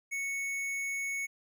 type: tone with tanh clipping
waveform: sine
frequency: 2213 Hz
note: C#7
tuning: 3 cents flat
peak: -34 dBFS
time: 0.11-1.27 s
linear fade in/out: 20 ms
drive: 16 dB
effects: none